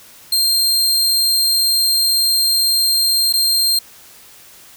sawtooth tone with dropouts, 4186 Hz, C8, in tune, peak -10 dBFS, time 0.32-3.79 s, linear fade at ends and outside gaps 5 ms, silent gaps 3.327-3.336 s, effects white hiss -43 dBFS RMS until 4.76 s

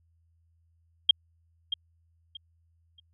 sine tone with echo, 3220 Hz, G7, 46 cents sharp, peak -13 dBFS, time 1.09-1.11 s, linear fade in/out 5 ms, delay 630 ms, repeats 3, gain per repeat -12 dB, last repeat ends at 3 s, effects added 83 Hz sine -64 dBFS peak until 3.13 s

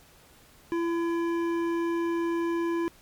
sine tone with hard clipping, 337.3 Hz, E4, 40 cents sharp, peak -27 dBFS, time 0.72-2.88 s, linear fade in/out 0 ms, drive 12 dB, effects pink hiss -56 dBFS RMS until 3.01 s + MP3 96 kbps

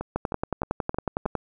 two click trains, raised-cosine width 1 ms, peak -11 / -16 dBFS, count 14 / 5, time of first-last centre 0.16-1.353 / 0.01-1.256 s, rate 10.9 / 3.21 Hz, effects none

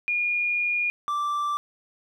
sine / triangle tone pair in turn, 2431 / 1172.1 Hz, D#7 / D6, -41 / -4 cents, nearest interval octave + minor second, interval 1263 cents, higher first, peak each -22 dBFS, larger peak neither, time 0.08-0.9 / 1.08-1.57 s, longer first, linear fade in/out 0 ms, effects none

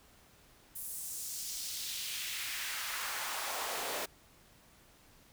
pink noise with high-pass filter sweep, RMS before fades -39 dBFS, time 0.75-4.06 s, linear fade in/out 10 ms, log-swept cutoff 11000 to 470 Hz, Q 1.4, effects pink hiss -62 dBFS RMS until 5.32 s

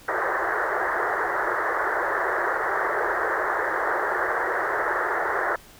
white band-pass noise, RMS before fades -25 dBFS, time 0.08-5.56 s, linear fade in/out 5 ms, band 340 to 1900 Hz, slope 96 dB/octave, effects pink hiss -49 dBFS RMS until 5.79 s

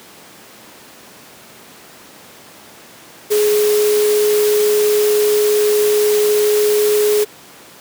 sine tone in noise, 420.3 Hz, G#4, 21 cents sharp, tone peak -11 dBFS, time 3.3-7.25 s, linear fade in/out 20 ms, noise white, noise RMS -23 dBFS, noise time 3.3-7.25 s, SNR +9 dB, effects pink hiss -40 dBFS RMS until 7.8 s + high-pass 200 Hz 12 dB/octave

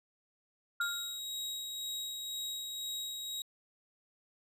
sine tone with exponential decay, 1403 Hz, F6, 8 cents sharp, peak -28 dBFS, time 0.8-1.19 s, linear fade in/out 5 ms, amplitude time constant 84 ms
sawtooth tone with tremolo, 3809 Hz, A#7, 37 cents sharp, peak -33 dBFS, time 0.81-3.42 s, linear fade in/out 2 ms, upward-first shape sine, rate 2 Hz, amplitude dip 30%
effects resampled to 32000 Hz

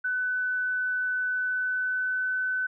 sine tone with pitch glide, 1501 to 1510.6 Hz, F#6 to F#6, +24 to +35 cents, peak -25 dBFS, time 0.04-2.67 s, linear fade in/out 10 ms, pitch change +11 cents, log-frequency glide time 1.31-2.35 s, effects none

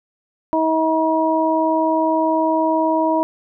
harmonic tone, 319.3 Hz, D#4, 45 cents sharp, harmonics 1 / 2 / 3, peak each -19 / -19 / -19 dBFS, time 0.53-3.23 s, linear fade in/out 0 ms, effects none

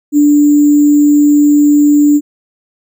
sine tone with sample-and-hold, 293 Hz, D4, 4 cents flat, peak -4 dBFS, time 0.12-2.21 s, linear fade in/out 50 ms, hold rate 7350 Hz, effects none

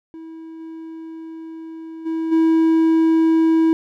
triangle tone with level steps, 324.1 Hz, E4, 29 cents flat, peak -31 / -29 / -18 / -10 dBFS, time 0.14-3.73 s, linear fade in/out 0 ms, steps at 0.59 / 2.05 / 2.31 s, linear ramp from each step 20 ms, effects none

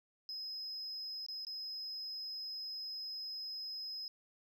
sine tone with dropouts, 5090 Hz, D#8, 39 cents sharp, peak -39 dBFS, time 0.29-4.08 s, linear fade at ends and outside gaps 1 ms, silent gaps 1.264-1.285 / 1.45-1.468 s, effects tanh soft clip ceiling -38 dBFS + 13-bit

